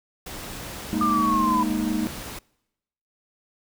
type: noise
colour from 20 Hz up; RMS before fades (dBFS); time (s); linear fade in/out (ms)
pink; -36; 0.26-2.39; 5
type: chord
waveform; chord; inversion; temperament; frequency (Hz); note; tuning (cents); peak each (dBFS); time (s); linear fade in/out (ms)
triangle; Ab suspended second; none; equal; 207.7 / 233.1 / 311.1; Ab3 / Bb3 / Eb4; 0 / 0 / 0; -25; 0.93-2.07; 0
type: linear sweep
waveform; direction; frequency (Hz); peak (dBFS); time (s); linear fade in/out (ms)
sine; down; 1212 to 988; -20; 1.01-1.63; 2
effects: noise-tail reverb RT60 0.9 s tail -25 dB re dry